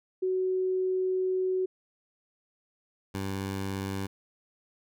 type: tone pair in turn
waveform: sine / 15% pulse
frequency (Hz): 372.7 / 97.24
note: F#4 / G2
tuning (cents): +13 / -13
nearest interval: octave + major seventh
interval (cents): 2326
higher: first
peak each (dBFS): -25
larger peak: neither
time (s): 0.22-1.66 / 3.14-4.07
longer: first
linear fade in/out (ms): 10
effects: none